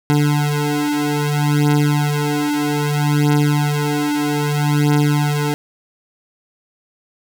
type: beating tone pair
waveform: 25% pulse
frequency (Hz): 146.83 / 147.45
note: D3 / D3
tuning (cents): 0 / +7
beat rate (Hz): 0.62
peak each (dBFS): -14 / -14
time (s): 0.1-5.54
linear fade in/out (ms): 0
effects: none